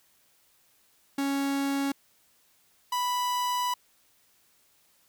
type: tone pair in turn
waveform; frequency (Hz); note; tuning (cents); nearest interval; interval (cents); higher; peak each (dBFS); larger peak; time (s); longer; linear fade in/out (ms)
45% pulse; 277.2 / 987.8; C#4 / B5; 0 / 0; octave + minor seventh; 2200; second; -26; neither; 1.18-1.92 / 2.92-3.74; second; 5
effects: white hiss -65 dBFS RMS until 5.08 s